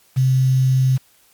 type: tone with quantisation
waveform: sine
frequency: 130.6 Hz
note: C3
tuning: 3 cents flat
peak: -12 dBFS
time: 0.16-0.98 s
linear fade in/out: 20 ms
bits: 6
effects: white hiss -55 dBFS RMS until 1.33 s + MP3 96 kbps